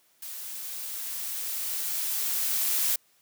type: noise with level ramp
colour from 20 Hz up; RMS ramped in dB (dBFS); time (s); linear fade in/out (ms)
blue; -39 to -25; 0.22-2.96; 5
effects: white hiss -65 dBFS RMS until 3.21 s + high-pass 100 Hz 12 dB/octave